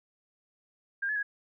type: tone with pitch steps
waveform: sine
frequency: 1604 / 1713 / 1658 Hz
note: G6 / A6 / G#6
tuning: +39 / -47 / -3 cents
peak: -28 dBFS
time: 1.02-1.23 s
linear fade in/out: 10 ms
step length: 70 ms
effects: none